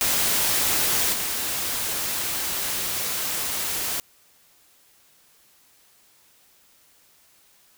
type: noise with level steps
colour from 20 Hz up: white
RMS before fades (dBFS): -22 / -27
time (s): 0.01-4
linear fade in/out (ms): 0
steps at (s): 1.12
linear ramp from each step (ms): 20
effects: white hiss -58 dBFS RMS until 7.77 s